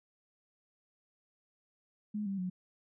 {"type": "tone with pitch steps", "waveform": "sine", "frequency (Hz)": [210, 195.94, 182.82], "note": ["G#3", "G3", "F#3"], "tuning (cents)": [19, -1, -20], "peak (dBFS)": -33, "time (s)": [2.14, 2.5], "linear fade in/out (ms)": 10, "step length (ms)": 120, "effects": []}